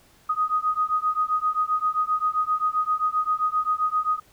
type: beating tone pair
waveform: sine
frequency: 1244.5 / 1252.1 Hz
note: D#6 / D#6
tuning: 0 / +11 cents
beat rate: 7.6 Hz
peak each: -24 dBFS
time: 0.29-4.2 s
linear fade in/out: 10 ms
effects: pink hiss -57 dBFS RMS until 4.32 s

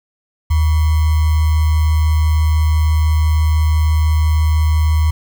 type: tone with sample-and-hold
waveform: sine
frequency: 78 Hz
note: D#2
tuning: 5 cents sharp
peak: -10 dBFS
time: 0.5-5.11 s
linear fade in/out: 10 ms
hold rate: 1050 Hz
effects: none

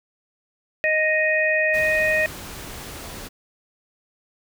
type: harmonic tone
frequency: 622.3 Hz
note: D#5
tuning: in tune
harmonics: 1 / 3 / 4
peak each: -22 / -20 / -24 dBFS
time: 0.84-2.26 s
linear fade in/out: 0 ms
type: noise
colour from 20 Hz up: pink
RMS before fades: -36 dBFS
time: 1.73-3.29 s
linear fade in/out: 20 ms
effects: none

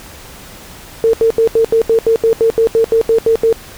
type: tone bursts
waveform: sine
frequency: 452.9 Hz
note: A#4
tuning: 50 cents flat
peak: -7 dBFS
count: 15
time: 1.04-3.527 s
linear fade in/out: 0 ms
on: 93 ms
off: 78 ms
effects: pink hiss -35 dBFS RMS until 3.77 s

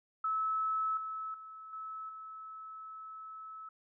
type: tone with level steps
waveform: sine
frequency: 1300 Hz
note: E6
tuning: 24 cents flat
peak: -30 / -37 / -46 / -40 / -44 dBFS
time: 0.24-3.69 s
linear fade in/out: 5 ms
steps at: 0.97 / 1.34 / 1.73 / 2.09 s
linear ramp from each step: 2 ms
effects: none

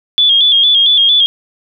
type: tone with vibrato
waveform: sine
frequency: 3353 Hz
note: G#7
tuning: 16 cents sharp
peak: -6 dBFS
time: 0.18-1.26 s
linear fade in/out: 0 ms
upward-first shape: square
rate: 4.4 Hz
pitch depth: 56 cents each way
effects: none

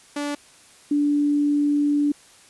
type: tone pair in turn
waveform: sawtooth / sine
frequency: 290 / 291.1 Hz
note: D4 / D4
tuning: -22 / -15 cents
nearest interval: unison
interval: 7 cents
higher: second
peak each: -21 / -17 dBFS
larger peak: second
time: 0.16-0.35 / 0.91-2.12 s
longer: second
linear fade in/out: 5 ms
effects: white hiss -51 dBFS RMS until 2.49 s + resampled to 24000 Hz

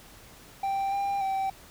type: tone with pitch steps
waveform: triangle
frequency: 784 / 796 / 774 Hz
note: G5 / G5 / G5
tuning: 0 / +26 / -22 cents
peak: -24 dBFS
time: 0.63-1.5 s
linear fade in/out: 5 ms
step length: 290 ms
effects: pink hiss -51 dBFS RMS until 1.7 s

